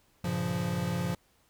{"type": "chord", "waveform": "square", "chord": "G half-diminished seventh", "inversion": "none", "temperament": "equal", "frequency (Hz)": [98, 116.54, 138.59, 174.61], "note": ["G2", "Bb2", "Db3", "F3"], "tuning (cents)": [0, 0, 0, 0], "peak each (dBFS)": [-38, -38, -37, -32], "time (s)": [0.24, 1.15], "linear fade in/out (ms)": 5, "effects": ["pink hiss -67 dBFS RMS until 1.49 s"]}